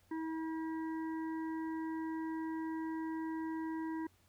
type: harmonic tone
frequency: 321.2 Hz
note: E4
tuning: 45 cents flat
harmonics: 1 / 3 / 5 / 6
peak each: -37 / -46 / -55 / -55 dBFS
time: 0.11-4.07 s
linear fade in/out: 5 ms
effects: added 90 Hz sine -70 dBFS peak until 4.28 s + pink hiss -71 dBFS RMS until 4.28 s